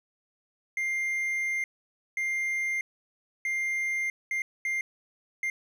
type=tone bursts at uneven times; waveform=triangle; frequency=2100 Hz; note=C7; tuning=6 cents sharp; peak=-25 dBFS; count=6; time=0.77-1.64 / 2.17-2.81 / 3.45-4.1 / 4.31-4.42 / 4.65-4.81 / 5.43-5.5 s; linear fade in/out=2 ms; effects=none